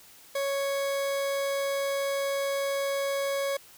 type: tone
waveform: 40% pulse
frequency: 554.4 Hz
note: C#5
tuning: in tune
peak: -26 dBFS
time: 0.35-3.57 s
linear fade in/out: 5 ms
effects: white hiss -53 dBFS RMS until 3.77 s